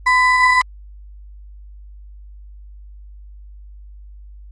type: ring-modulated tone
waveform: triangle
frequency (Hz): 1500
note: F#6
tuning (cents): +23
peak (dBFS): -6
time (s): 0.06-0.62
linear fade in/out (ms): 10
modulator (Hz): 485
effects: added 50 Hz sine -36 dBFS peak until 4.51 s + AAC 32 kbps